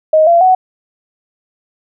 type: tone with pitch steps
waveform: sine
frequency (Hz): 626 / 682.7 / 744.4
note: D#5 / F5 / F#5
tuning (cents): +10 / -40 / +10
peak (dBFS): -5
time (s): 0.13-0.55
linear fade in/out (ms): 5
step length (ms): 140
effects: none